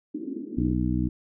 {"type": "band-pass noise", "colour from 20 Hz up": "pink", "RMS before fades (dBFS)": -34, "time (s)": [0.14, 0.74], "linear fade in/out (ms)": 5, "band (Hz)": [240, 340], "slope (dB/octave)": 48}
{"type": "harmonic tone", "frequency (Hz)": 61.74, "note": "B1", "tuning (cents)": 0, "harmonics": [1, 2, 3, 4, 5], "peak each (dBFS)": [-29, -29, -29, -29, -29], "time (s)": [0.57, 1.09], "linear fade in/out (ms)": 10}
{"effects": []}